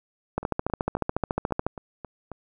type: two click trains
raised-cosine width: 1 ms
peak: -22 / -10 dBFS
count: 8 / 19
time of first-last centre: 0.43-2.317 / 0.38-1.666 s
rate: 3.71 / 14 Hz
effects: none